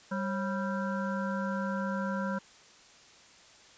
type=harmonic tone with a mistuned harmonic; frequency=196 Hz; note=G3; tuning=in tune; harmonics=1 / 3 / 5 / 7 / 8; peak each=-32 / -37 / -39 / -40 / -41 dBFS; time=0.11-2.39 s; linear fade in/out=10 ms; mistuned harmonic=3; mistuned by=-140 cents; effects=white hiss -56 dBFS RMS until 3.77 s + resampled to 16000 Hz